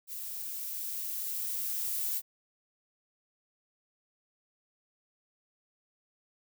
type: noise with level ramp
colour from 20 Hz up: violet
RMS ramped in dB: -40 to -32 dBFS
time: 0.07-2.22 s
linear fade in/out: 50 ms
effects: none